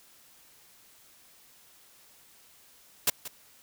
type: noise with echo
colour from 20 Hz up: white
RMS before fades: -23 dBFS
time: 3.07-3.1 s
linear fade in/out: 5 ms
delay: 180 ms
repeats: 1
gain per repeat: -15 dB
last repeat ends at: 3.28 s
effects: white hiss -58 dBFS RMS until 3.62 s